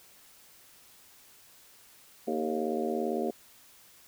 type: harmonic tone with a mistuned harmonic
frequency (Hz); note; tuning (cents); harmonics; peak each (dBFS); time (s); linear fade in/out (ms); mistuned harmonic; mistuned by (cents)
77.78; D#2; 0; 3 / 4 / 5 / 6 / 7 / 8 / 9; -34 / -37 / -33 / -37 / -37 / -42 / -37; 2.27-3.31; 10; 6; -67
effects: white hiss -57 dBFS RMS until 4.07 s